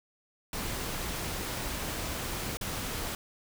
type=noise with dropouts; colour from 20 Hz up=pink; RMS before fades=-35 dBFS; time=0.53-3.15 s; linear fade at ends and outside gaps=2 ms; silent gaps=2.571-2.611 s; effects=none